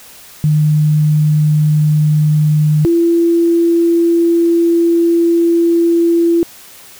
sine tone pair in turn, 151.7 / 338 Hz, D#3 / E4, -44 / +43 cents, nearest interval octave + major second, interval 1387 cents, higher second, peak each -8 dBFS, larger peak neither, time 0.44-2.85 / 2.85-6.43 s, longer second, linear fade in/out 0 ms, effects white hiss -38 dBFS RMS until 6.99 s

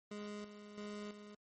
25% pulse tone with tremolo, 207.7 Hz, G#3, in tune, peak -40 dBFS, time 0.11-1.35 s, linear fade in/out 5 ms, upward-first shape square, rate 1.5 Hz, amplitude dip 60%, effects MP3 32 kbps

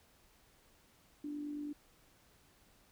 sine tone with amplitude modulation, 293.7 Hz, D4, in tune, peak -37 dBFS, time 1.24-1.73 s, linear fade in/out 5 ms, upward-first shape sine, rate 49.1 Hz, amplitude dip 40%, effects pink hiss -67 dBFS RMS until 2.91 s

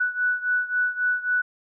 sine beating tone pair, 1480 / 1483.7 Hz, F#6 / F#6, 0 / +4 cents, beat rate 3.7 Hz, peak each -23 / -26 dBFS, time 0-1.42 s, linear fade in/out 10 ms, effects none

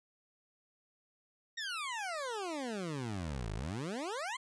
20% pulse exponential two-way sweep, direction down then up, 1892 to 49 to 1089 Hz, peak -32 dBFS, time 1.57-4.37 s, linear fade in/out 10 ms, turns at 3.53 s, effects resampled to 22050 Hz

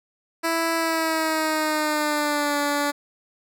10% pulse tone with pitch glide, 330 to 288.9 Hz, E4 to D4, +2 to -28 cents, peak -13 dBFS, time 0.43-2.92 s, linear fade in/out 20 ms, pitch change -230 cents, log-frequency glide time 0.76-2.58 s, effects none

